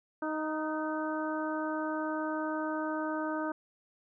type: harmonic tone with a mistuned harmonic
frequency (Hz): 311.1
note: D#4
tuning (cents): 0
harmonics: 1 / 2 / 3 / 4 / 5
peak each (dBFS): -34 / -37 / -39 / -40 / -41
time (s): 0.22-3.52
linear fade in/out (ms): 5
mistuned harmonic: 5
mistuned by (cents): -29
effects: none